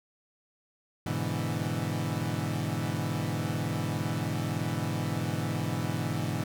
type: chord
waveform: 30% pulse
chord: E dominant seventh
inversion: first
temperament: equal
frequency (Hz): 103.83 / 123.47 / 146.83 / 164.81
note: G#2 / B2 / D3 / E3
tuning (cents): 0 / 0 / 0 / 0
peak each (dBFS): -32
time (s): 1.06-6.44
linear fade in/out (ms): 5
effects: none